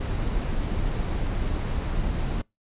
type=noise; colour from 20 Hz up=brown; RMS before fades=-26 dBFS; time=0-2.42 s; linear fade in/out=10 ms; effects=noise-tail reverb RT60 0.2 s tail -25 dB re dry + resampled to 8000 Hz